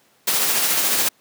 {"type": "noise with tremolo", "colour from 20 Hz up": "white", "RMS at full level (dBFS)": -18, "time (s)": [0.27, 1.09], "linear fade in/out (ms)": 10, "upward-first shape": "sine", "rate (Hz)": 14, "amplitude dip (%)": 30, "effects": ["pink hiss -58 dBFS RMS until 1.2 s", "high-pass 200 Hz 12 dB/octave"]}